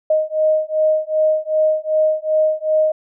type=beating tone pair; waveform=sine; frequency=621 / 623.6 Hz; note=D#5 / D#5; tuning=-3 / +4 cents; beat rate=2.6 Hz; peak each=-17 dBFS; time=0.1-2.92 s; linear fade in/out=5 ms; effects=none